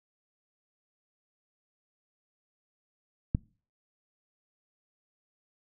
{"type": "click", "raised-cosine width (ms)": 5, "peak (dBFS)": -12, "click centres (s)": 3.349, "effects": ["noise-tail reverb RT60 0.4 s tail -25 dB re dry"]}